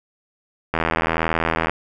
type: click train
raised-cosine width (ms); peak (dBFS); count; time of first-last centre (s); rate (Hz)
0.5; -4; 79; 0.74-1.696; 81.6
effects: none